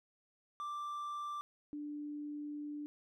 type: tone pair in turn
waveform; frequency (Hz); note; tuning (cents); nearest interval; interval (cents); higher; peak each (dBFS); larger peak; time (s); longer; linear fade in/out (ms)
triangle / sine; 1177 / 294.9; D6 / D4; +3 / +7; 2 octaves; 2396; first; -37 / -40; first; 0.6-1.41 / 1.73-2.86; second; 0
effects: none